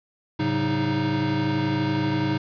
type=tone cluster; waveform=square; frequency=107.8 / 136.7 / 189.2 / 311.5 Hz; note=A2 / C#3 / F#3 / D#4; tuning=-35 / -24 / +39 / +2 cents; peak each=-31 / -28 / -32 / -25 dBFS; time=0.39-2.38 s; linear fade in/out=10 ms; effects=resampled to 11025 Hz + 8-bit